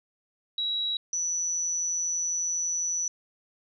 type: tone pair in turn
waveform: sine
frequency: 3879 / 5934 Hz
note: B7 / F#8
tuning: -32 / +4 cents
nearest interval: perfect fifth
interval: 736 cents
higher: second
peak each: -26 dBFS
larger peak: neither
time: 0.58-0.97 / 1.13-3.08 s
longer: second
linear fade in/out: 2 ms
effects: none